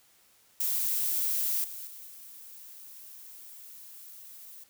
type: noise with level steps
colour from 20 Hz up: violet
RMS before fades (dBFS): -29 / -41 / -46 / -48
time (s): 0.6-4.64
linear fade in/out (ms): 5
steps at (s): 1.64 / 1.87 / 2.07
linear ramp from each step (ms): 2
effects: white hiss -63 dBFS RMS until 4.69 s